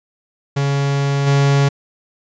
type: tone with level steps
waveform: 45% pulse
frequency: 140 Hz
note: C#3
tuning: 18 cents sharp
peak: -15 / -11 dBFS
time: 0.56-1.69 s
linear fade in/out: 10 ms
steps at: 1.26 s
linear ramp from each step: 20 ms
effects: resampled to 16000 Hz